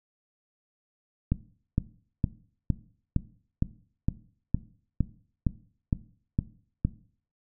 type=click train; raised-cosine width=5 ms; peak=-11 dBFS; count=13; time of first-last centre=1.32-6.85 s; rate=2.17 Hz; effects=noise-tail reverb RT60 0.5 s tail -17 dB re dry